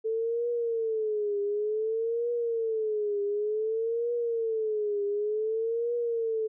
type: tone with vibrato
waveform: sine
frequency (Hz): 440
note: A4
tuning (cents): 0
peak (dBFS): -26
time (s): 0.04-6.48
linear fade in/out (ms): 20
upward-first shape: triangle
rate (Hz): 0.55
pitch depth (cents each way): 150
effects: none